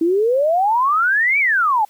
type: exponential two-way sweep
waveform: sine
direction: up then down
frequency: 317.8 to 2349 to 807 Hz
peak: -13 dBFS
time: 0.01-1.85 s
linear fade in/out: 5 ms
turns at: 1.39 s
effects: white hiss -54 dBFS RMS until 1.89 s